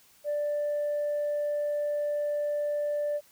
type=tone; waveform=sine; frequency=588 Hz; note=D5; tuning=2 cents sharp; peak=-25 dBFS; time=0.24-3.21 s; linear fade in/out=50 ms; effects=tanh soft clip ceiling -24 dBFS + white hiss -60 dBFS RMS until 3.31 s